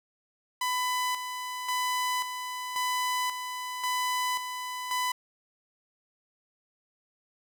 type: tone with tremolo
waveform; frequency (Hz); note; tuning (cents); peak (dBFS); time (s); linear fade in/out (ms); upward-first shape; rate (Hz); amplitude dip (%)
sawtooth; 1000; B5; +21; -23; 0.61-5.12; 5; square; 0.93; 55
effects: none